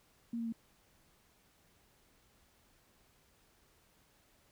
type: tone with pitch steps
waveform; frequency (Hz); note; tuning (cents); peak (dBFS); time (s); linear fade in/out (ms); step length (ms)
sine; 233.3 / 230.4 / 227.4; A#3 / A#3 / A#3; +2 / -20 / -43; -35; 0.33-0.525; 5; 65
effects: pink hiss -69 dBFS RMS until 4.51 s